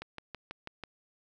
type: click train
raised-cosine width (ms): 0.3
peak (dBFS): -24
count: 6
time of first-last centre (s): 0.02-0.837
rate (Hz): 6.12
effects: none